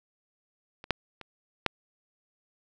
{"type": "clicks", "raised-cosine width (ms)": 0.3, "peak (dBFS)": [-27, -8, -26, -7], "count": 4, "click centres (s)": [0.841, 0.907, 1.213, 1.663], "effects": []}